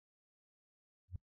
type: tone with exponential growth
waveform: sine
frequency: 90 Hz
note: F#2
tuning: 47 cents flat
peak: -35 dBFS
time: 1.08-1.16 s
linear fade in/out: 5 ms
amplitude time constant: 16 ms
effects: noise-tail reverb RT60 0.1 s tail -22 dB re dry